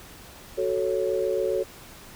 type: chord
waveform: sine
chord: F# minor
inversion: none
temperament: equal with one note detuned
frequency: 372.6 / 440 / 554.4 Hz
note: F#4 / A4 / C#5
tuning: +12 / 0 / 0 cents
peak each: -27 dBFS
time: 0.57-1.64 s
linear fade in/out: 20 ms
effects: pink hiss -46 dBFS RMS until 2.15 s